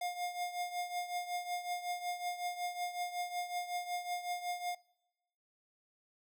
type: tone with tremolo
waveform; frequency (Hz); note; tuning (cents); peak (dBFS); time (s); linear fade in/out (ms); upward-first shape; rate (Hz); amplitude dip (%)
square; 710; F5; +28; -34; 0.01-4.75; 5; triangle; 5.4; 75
effects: noise-tail reverb RT60 0.9 s tail -23 dB re dry